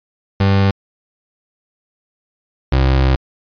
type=tone pair in turn; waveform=30% pulse; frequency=98 / 66.09 Hz; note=G2 / C2; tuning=0 / +18 cents; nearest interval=perfect fifth; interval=682 cents; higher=first; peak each=-8 dBFS; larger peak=neither; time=0.4-0.71 / 2.72-3.16 s; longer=second; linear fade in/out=5 ms; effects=resampled to 11025 Hz